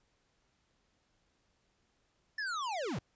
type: linear sweep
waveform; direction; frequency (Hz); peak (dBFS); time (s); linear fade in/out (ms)
square; down; 1782 to 87; -35; 2.38-2.99; 5
effects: pink hiss -75 dBFS RMS until 3.15 s + resampled to 16000 Hz